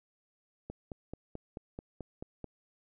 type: click train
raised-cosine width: 2 ms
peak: -27 dBFS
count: 9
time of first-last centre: 0.7-2.443 s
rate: 4.59 Hz
effects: none